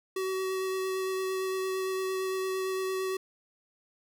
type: tone with vibrato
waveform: square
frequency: 378.1 Hz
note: F#4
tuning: 38 cents sharp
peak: -30 dBFS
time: 0.16-3.17 s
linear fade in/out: 5 ms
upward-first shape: sine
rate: 8.8 Hz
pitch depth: 10 cents each way
effects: none